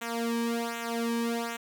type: tone with flanger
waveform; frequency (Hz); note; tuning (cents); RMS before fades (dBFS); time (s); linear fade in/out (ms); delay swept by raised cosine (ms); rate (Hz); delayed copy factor
sawtooth; 232.7; A#3; -3; -31; 0.01-1.57; 10; 0.2 to 1.5; 1.3; -0.85
effects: none